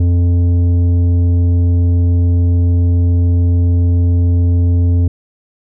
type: tone with tanh clipping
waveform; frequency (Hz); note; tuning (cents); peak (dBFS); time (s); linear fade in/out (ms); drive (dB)
sine; 87.3; F2; 0; -10; 0-5.08; 5; 9
effects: none